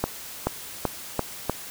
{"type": "accelerating click train", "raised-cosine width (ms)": 1, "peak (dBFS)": -8, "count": 5, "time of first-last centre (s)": [0.04, 1.496], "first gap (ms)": 430, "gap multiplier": 0.89, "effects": ["white hiss -39 dBFS RMS until 1.7 s"]}